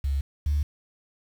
sine tone pair in turn, 69.3 / 73.27 Hz, C#2 / D2, 0 / -3 cents, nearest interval minor second, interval 97 cents, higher second, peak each -22 / -20 dBFS, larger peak second, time 0.04-0.21 / 0.46-0.63 s, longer neither, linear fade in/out 5 ms, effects tanh soft clip ceiling -17 dBFS + 8-bit

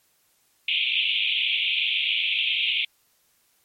white band-pass noise, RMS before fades -24 dBFS, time 0.68-2.85 s, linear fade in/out 5 ms, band 2300 to 3500 Hz, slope 96 dB/octave, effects white hiss -65 dBFS RMS until 3.64 s + MP3 64 kbps

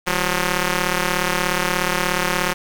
5% pulse ring-modulated tone, 181.1 Hz, F#3, 37 cents flat, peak -4 dBFS, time 0.06-2.54 s, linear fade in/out 20 ms, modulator 706 Hz, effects none

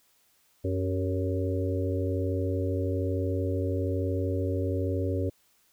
harmonic tone with a mistuned harmonic, 92.9 Hz, F#2, 7 cents sharp, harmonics 1 / 3 / 4 / 5 / 6, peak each -28 / -33 / -34 / -35 / -36 dBFS, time 0.64-5.3 s, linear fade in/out 10 ms, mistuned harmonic 4, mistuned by +54 cents, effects white hiss -66 dBFS RMS until 5.72 s

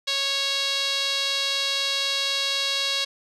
sawtooth tone with band-pass filter, 552 Hz, C#5, 7 cents flat, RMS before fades -25 dBFS, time 0.07-3.05 s, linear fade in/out 10 ms, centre 4000 Hz, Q 3.1, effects resampled to 32000 Hz

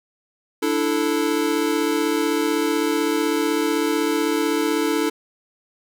square chord, D suspended second, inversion none, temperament equal, 293.7 / 329.6 / 440 Hz, D4 / E4 / A4, 0 / 0 / 0 cents, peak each -24 dBFS, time 0.62-5.1 s, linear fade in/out 10 ms, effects none

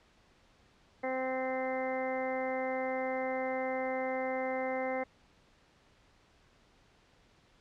harmonic tone, 259.9 Hz, C4, 11 cents flat, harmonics 1 / 2 / 3 / 4 / 5 / 6 / 7 / 8, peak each -40 / -34 / -38 / -46 / -49 / -50 / -47 / -41 dBFS, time 1.03-5.04 s, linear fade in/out 10 ms, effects pink hiss -65 dBFS RMS until 7.6 s + low-pass 5000 Hz 12 dB/octave

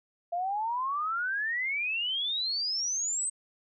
sine exponential sweep, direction up, 677 to 8372 Hz, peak -28 dBFS, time 0.32-3.3 s, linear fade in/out 10 ms, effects none

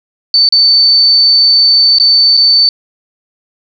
sine tone with dropouts, 4533 Hz, C#8, 38 cents sharp, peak -4 dBFS, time 0.34-2.69 s, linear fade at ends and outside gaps 1 ms, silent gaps 0.489-0.524 / 1.985-1.999 / 2.369-2.374 s, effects none

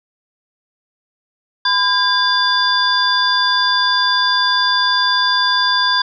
sine tone cluster, 1009 / 1612 / 3506 / 4799 Hz, B5 / G6 / A7 / D8, +37 / +48 / -7 / +37 cents, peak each -18 dBFS, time 1.65-6.02 s, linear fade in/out 5 ms, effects none

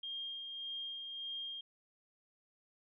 sine tone with tremolo, 3217 Hz, G7, 44 cents sharp, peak -39 dBFS, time 0.03-1.61 s, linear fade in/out 5 ms, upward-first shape sine, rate 1.7 Hz, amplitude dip 35%, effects none

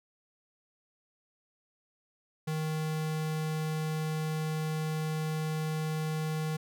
square tone, 156.3 Hz, D#3, 8 cents sharp, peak -31 dBFS, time 2.47-6.57 s, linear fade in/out 10 ms, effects none

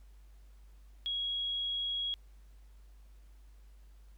sine tone, 3312 Hz, G#7, 5 cents flat, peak -32 dBFS, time 1.06-2.14 s, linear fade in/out 0 ms, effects added 50 Hz sine -53 dBFS peak until 4.17 s + pink hiss -71 dBFS RMS until 4.17 s

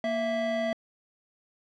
square tone pair together, 233.1 / 659.3 Hz, A#3 / E5, 0 / 0 cents, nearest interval octave + tritone, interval 1800 cents, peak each -33 / -28 dBFS, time 0.04-0.73 s, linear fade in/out 2 ms, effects low-pass 3000 Hz 12 dB/octave

